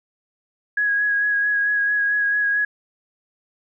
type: tone with vibrato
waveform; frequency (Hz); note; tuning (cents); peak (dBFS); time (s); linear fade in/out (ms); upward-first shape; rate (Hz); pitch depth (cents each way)
sine; 1661.2; G#6; 0; -17; 0.77-2.65; 5; sine; 4.5; 20
effects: none